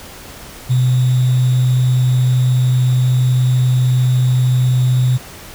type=tone with sample-and-hold; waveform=sine; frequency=126.7 Hz; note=B2; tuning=45 cents sharp; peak=-10 dBFS; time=0.69-5.18 s; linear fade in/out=20 ms; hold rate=3675 Hz; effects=pink hiss -35 dBFS RMS until 5.54 s